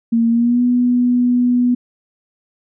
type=tone with pitch glide; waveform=sine; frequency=230.5 to 245.6 Hz; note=A#3 to B3; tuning=-19 to -9 cents; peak=-11 dBFS; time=0.12-1.75 s; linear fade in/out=10 ms; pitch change=+110 cents; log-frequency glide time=0.29-0.62 s; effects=none